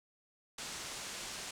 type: low-pass noise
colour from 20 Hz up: white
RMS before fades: -44 dBFS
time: 0.58-1.51 s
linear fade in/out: 5 ms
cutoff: 8200 Hz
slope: 24 dB/octave
effects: none